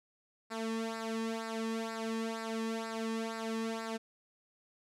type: tone with flanger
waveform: sawtooth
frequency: 224.7 Hz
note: A3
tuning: 37 cents sharp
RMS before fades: -37 dBFS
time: 0.5-3.98 s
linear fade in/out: 20 ms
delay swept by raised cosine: 0.31 to 1.41 ms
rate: 2.1 Hz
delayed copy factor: -0.75
effects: low-pass 9000 Hz 12 dB/octave